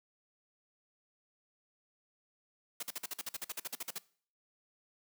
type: noise bursts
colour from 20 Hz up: white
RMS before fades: -39 dBFS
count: 16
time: 2.8-3.984 s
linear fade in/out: 5 ms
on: 29 ms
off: 48 ms
effects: noise-tail reverb RT60 0.5 s tail -21 dB re dry + high-pass 200 Hz 12 dB/octave